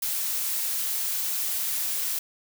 blue noise, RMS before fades -28 dBFS, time 0.02-2.19 s, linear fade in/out 5 ms, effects none

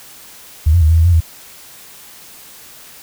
sine tone with pitch steps, 77.2 / 86.8 / 77.5 / 82 / 81.5 / 87.6 / 81.7 Hz, D#2 / F2 / D#2 / E2 / E2 / F2 / E2, -13 / -10 / -6 / -9 / -19 / +6 / -15 cents, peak -7 dBFS, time 0.66-1.206 s, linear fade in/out 10 ms, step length 78 ms, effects white hiss -39 dBFS RMS until 3.02 s

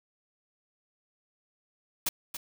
white noise with echo, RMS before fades -28 dBFS, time 2.06-2.09 s, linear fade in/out 5 ms, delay 280 ms, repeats 1, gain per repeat -9 dB, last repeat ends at 2.37 s, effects none

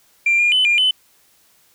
sine tone with pitch steps, 2374 / 2416 / 3021 / 2404 / 3026 Hz, D7 / D7 / F#7 / D7 / F#7, +18 / +48 / +35 / +40 / +38 cents, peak -11 dBFS, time 0.26-0.91 s, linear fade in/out 5 ms, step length 130 ms, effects tanh soft clip ceiling -9 dBFS + white hiss -56 dBFS RMS until 1.74 s

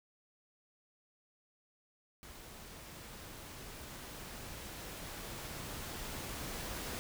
pink noise with level ramp, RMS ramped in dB -52 to -41 dBFS, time 2.23-6.99 s, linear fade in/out 0 ms, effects none

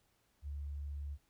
sine tone, 71.8 Hz, D2, 39 cents flat, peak -39 dBFS, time 0.42-1.18 s, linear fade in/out 50 ms, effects pink hiss -75 dBFS RMS until 1.29 s

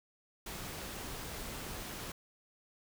pink noise, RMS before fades -43 dBFS, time 0.46-2.12 s, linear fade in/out 5 ms, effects none

